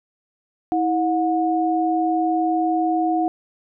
sine tone pair together, 323.7 / 725.5 Hz, E4 / F#5, -31 / -34 cents, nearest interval octave + major second, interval 1397 cents, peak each -20 dBFS, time 0.72-3.28 s, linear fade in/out 0 ms, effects none

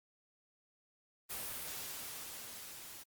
white noise with level ramp, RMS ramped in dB -41 to -51 dBFS, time 1.29-3.04 s, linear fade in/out 20 ms, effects Opus 32 kbps

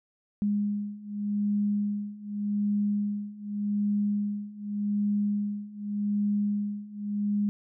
sine beating tone pair, 205.1 / 205.95 Hz, G#3 / G#3, -21 / -14 cents, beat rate 0.85 Hz, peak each -30 / -28 dBFS, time 0.42-7.49 s, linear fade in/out 0 ms, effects none

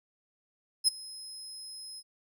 30% pulse tone with ADSR envelope, 5120 Hz, D#8, 49 cents sharp, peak -15 dBFS, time 0.84-2.03 s, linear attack 37 ms, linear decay 15 ms, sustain -23 dB, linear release 47 ms, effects none

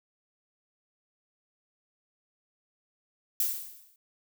violet noise with exponential decay, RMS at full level -25 dBFS, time 3.4-3.96 s, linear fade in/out 2 ms, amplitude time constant 120 ms, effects none

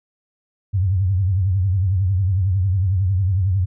sine tone with vibrato, 94.5 Hz, F#2, 37 cents sharp, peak -15 dBFS, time 0.73-3.66 s, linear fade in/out 20 ms, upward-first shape triangle, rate 11 Hz, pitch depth 160 cents each way, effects none

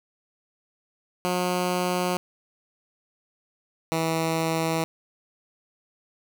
10% pulse tone pair in turn, 180 / 162.53 Hz, F#3 / E3, -47 / -24 cents, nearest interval major second, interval 177 cents, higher first, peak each -15 dBFS, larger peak neither, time 1.25-2.17 / 3.92-4.84 s, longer neither, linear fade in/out 0 ms, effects none

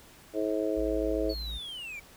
harmonic tone, 107.1 Hz, A2, 46 cents flat, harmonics 3 / 4 / 5 / 6, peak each -31 / -32 / -33 / -34 dBFS, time 0.33-1.35 s, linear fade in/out 50 ms
triangle tone, 56.6 Hz, A1, 50 cents sharp, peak -33 dBFS, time 0.76-1.59 s, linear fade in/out 20 ms
triangle linear sweep, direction down, 4488 to 2270 Hz, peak -36 dBFS, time 1.29-2 s, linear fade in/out 10 ms
effects pink hiss -54 dBFS RMS until 2.16 s

